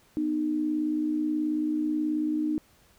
sine tone pair together, 246.9 / 305.4 Hz, B3 / D#4, 0 / -32 cents, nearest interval major third, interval 368 cents, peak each -33 / -25 dBFS, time 0.17-2.58 s, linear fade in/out 0 ms, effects pink hiss -61 dBFS RMS until 2.98 s

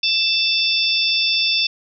harmonic tone with a mistuned harmonic, 884 Hz, A5, 8 cents sharp, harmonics 3 / 4 / 5 / 6, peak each -21 / -20 / -24 / -21 dBFS, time 0.03-1.67 s, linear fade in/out 5 ms, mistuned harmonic 5, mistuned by +85 cents, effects none

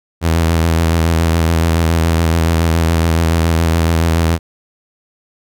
sawtooth tone with vibrato, 82.41 Hz, E2, in tune, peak -7 dBFS, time 0.21-4.39 s, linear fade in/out 50 ms, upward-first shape square, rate 7.1 Hz, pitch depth 29 cents each way, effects none

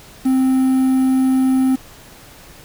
triangle tone with quantisation, 261.7 Hz, C4, in tune, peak -10 dBFS, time 0.25-1.76 s, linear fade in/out 10 ms, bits 6, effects pink hiss -42 dBFS RMS until 2.64 s

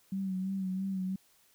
sine tone with vibrato, 190.1 Hz, F#3, 47 cents sharp, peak -31 dBFS, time 0.12-1.16 s, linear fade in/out 5 ms, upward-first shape sine, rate 3 Hz, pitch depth 40 cents each way, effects white hiss -66 dBFS RMS until 1.54 s

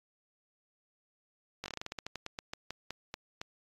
slowing click train, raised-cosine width 0.2 ms, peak -21 dBFS, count 19, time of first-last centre 1.64-3.415 s, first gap 19 ms, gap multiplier 1.17, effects AAC 32 kbps

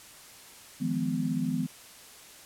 sine chord, F half-diminished seventh, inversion third, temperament just, 157.15 / 174.61 / 209.5 / 251.4 Hz, Eb3 / F3 / Ab3 / Cb4, +18 / 0 / +15 / +31 cents, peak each -33 / -33 / -34 / -30 dBFS, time 0.8-1.67 s, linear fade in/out 20 ms, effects white hiss -50 dBFS RMS until 2.45 s + low-pass 12000 Hz 12 dB/octave

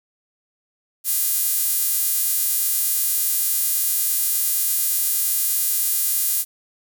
sawtooth tone with high-pass filter, 408.3 Hz, G#4, 29 cents flat, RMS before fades -21 dBFS, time 1.04-6.45 s, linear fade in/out 50 ms, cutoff 11000 Hz, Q 1, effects none

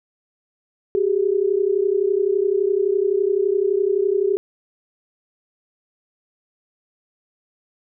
sine tone pair together, 380.1 / 411.9 Hz, F#4 / G#4, +47 / -14 cents, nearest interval minor second, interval 139 cents, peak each -19 dBFS, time 0.95-4.37 s, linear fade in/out 0 ms, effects none

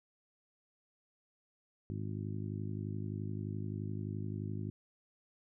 harmonic tone, 51.6 Hz, G#1, 10 cents flat, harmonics 2 / 3 / 4 / 5 / 6 / 7, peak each -39 / -43 / -45 / -47 / -49 / -50 dBFS, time 1.9-4.7 s, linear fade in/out 0 ms, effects none

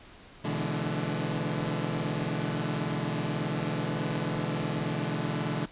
sawtooth tone cluster, 125.6 / 149.1 / 167.6 / 213.1 / 290 Hz, B2 / D3 / E3 / G#3 / D4, +30 / +27 / +29 / +45 / -22 cents, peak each -32 / -30 / -30 / -32 / -35 dBFS, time 0.44-5.66 s, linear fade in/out 10 ms, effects pink hiss -51 dBFS RMS until 5.71 s + resampled to 8000 Hz

